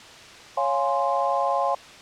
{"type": "chord", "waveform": "sine", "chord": "Db major seventh", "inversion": "none", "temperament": "equal", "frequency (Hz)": [554.4, 698.5, 830.6, 1046.5], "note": ["Db5", "F5", "Ab5", "C6"], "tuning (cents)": [0, 0, 0, 0], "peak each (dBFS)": -26, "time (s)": [0.57, 1.75], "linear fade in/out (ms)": 5, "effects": ["white hiss -44 dBFS RMS until 2.01 s", "low-pass 5000 Hz 12 dB/octave"]}